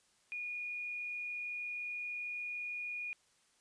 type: tone with frequency modulation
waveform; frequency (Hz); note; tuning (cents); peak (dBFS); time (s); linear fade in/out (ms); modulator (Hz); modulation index
sine; 2444; D#7; -32; -38; 0.32-3.13; 0; 46.5; 0.37
effects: white hiss -71 dBFS RMS until 3.6 s + resampled to 22050 Hz